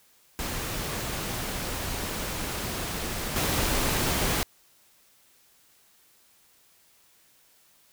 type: noise with level steps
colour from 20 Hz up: pink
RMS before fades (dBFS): -32 / -26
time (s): 0.39-4.43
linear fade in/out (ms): 0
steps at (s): 3.36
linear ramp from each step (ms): 2
effects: white hiss -61 dBFS RMS until 7.92 s